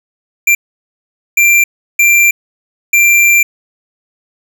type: tone bursts at uneven times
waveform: square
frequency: 2366 Hz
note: D7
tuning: 12 cents sharp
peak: -6 dBFS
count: 4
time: 0.47-0.55 / 1.37-1.64 / 1.99-2.31 / 2.93-3.43 s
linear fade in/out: 5 ms
effects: none